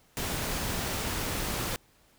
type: noise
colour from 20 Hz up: pink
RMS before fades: -32 dBFS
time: 0.17-1.76 s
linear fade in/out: 0 ms
effects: pink hiss -63 dBFS RMS until 2.18 s